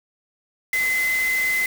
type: tone in noise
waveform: sine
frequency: 2044 Hz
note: C7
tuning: 41 cents flat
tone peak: -19 dBFS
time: 0.73-1.66 s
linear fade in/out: 2 ms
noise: white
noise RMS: -31 dBFS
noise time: 0.73-1.66 s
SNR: +9 dB
effects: none